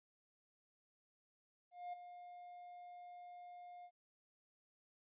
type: tone with ADSR envelope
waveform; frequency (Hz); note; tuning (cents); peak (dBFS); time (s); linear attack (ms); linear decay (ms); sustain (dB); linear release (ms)
triangle; 710; F5; +28; -40; 1.71-3.91; 220; 11; -10; 63
effects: resampled to 8000 Hz